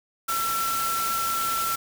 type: tone in noise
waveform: sine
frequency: 1345 Hz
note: E6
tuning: 34 cents sharp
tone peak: -25 dBFS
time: 0.28-1.76 s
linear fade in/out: 10 ms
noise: white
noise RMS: -30 dBFS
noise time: 0.28-1.76 s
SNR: +2 dB
effects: none